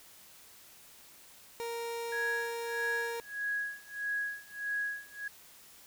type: tone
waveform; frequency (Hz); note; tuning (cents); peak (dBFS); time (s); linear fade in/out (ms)
30% pulse; 466.2; A#4; 0; -33; 1.6-3.2; 0
type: tone with tremolo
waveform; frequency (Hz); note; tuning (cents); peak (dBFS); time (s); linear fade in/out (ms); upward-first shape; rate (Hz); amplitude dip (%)
sine; 1661.2; G#6; 0; -30; 2.12-5.28; 5; sine; 1.6; 95
effects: white hiss -56 dBFS RMS until 5.86 s